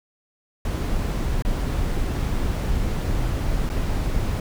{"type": "noise with dropouts", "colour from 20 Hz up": "brown", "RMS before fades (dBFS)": -23, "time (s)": [0.65, 4.4], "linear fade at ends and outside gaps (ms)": 2, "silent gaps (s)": [[1.423, 1.449], [3.692, 3.699]], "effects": []}